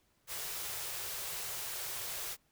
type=band-stop noise; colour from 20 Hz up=white; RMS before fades=-40 dBFS; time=0.27-2.37 s; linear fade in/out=50 ms; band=170 to 340 Hz; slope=96 dB/octave; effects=pink hiss -73 dBFS RMS until 2.51 s

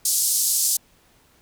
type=band-pass noise; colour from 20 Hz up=white; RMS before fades=-21 dBFS; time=0.05-0.77 s; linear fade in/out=5 ms; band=5100 to 12000 Hz; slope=24 dB/octave; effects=pink hiss -58 dBFS RMS until 1.41 s

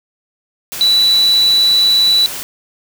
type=tone in noise; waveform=sine; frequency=3954 Hz; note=B7; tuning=1 cent sharp; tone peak=-8 dBFS; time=0.81-2.26 s; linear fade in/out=0 ms; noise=white; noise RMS=-25 dBFS; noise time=0.72-2.43 s; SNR=+14 dB; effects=none

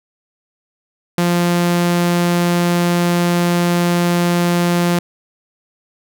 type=tone; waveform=sawtooth; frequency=174.1 Hz; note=F3; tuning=5 cents flat; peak=-9 dBFS; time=1.18-4.99 s; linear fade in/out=2 ms; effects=none

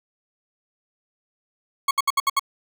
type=tone bursts; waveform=40% pulse; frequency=1100 Hz; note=C#6; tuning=14 cents flat; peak=-16 dBFS; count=6; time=1.88-2.395 s; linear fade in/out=5 ms; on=30 ms; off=67 ms; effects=none

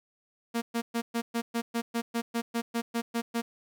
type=tone bursts; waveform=sawtooth; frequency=233.1 Hz; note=A#3; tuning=in tune; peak=-23 dBFS; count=15; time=0.54-3.42 s; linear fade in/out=20 ms; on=80 ms; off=120 ms; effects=none

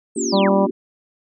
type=linear sweep; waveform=sine; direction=down; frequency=8640 to 83 Hz; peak=-24 dBFS; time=0.15-0.54 s; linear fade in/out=50 ms
type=chord; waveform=sine; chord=G half-diminished seventh; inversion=first; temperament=just; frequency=235.2 / 282.2 / 352.8 / 392 Hz; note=Bb3 / Db4 / F4 / G4; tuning=+16 / +31 / +18 / 0 cents; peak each=-26 dBFS; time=0.16-0.71 s; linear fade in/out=5 ms
type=harmonic tone; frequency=196 Hz; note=G3; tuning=in tune; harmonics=1 / 2 / 3 / 4 / 5 / 6; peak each=-17 / -22 / -18 / -26 / -22 / -34 dBFS; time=0.32-0.67 s; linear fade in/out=20 ms
effects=none

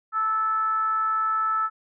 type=tone with frequency modulation; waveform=sine; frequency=1312 Hz; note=E6; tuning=9 cents flat; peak=-21 dBFS; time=0.12-1.7 s; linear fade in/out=50 ms; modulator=430 Hz; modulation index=0.31; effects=none

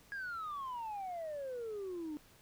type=exponential sweep; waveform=sine; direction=down; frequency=1661.2 to 293.7 Hz; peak=-37 dBFS; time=0.12-2.17 s; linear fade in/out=0 ms; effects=tanh soft clip ceiling -37 dBFS + pink hiss -63 dBFS RMS until 2.41 s

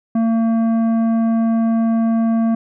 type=tone with tanh clipping; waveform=sine; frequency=226.9 Hz; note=A#3; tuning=47 cents flat; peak=-15 dBFS; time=0.15-2.55 s; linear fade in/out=5 ms; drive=10 dB; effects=none

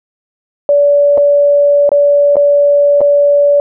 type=tone with dropouts; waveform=sine; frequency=575 Hz; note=D5; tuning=37 cents flat; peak=-5 dBFS; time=0.69-3.6 s; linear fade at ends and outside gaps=1 ms; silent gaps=1.175-1.179 / 1.892-1.917 / 2.357-2.367 / 3.007-3.014 s; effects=none

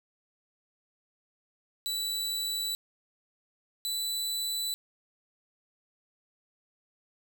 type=tone pair in turn; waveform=sawtooth; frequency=3951 / 3976 Hz; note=B7 / B7; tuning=0 / +11 cents; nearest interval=unison; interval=11 cents; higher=second; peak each=-27 dBFS; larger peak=neither; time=1.86-2.75 / 3.85-4.74 s; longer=neither; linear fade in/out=0 ms; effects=none

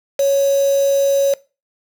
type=tone with quantisation; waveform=sine; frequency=554.4 Hz; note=C#5; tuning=in tune; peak=-12 dBFS; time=0.19-1.34 s; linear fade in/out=5 ms; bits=4; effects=noise-tail reverb RT60 0.3 s tail -21 dB re dry

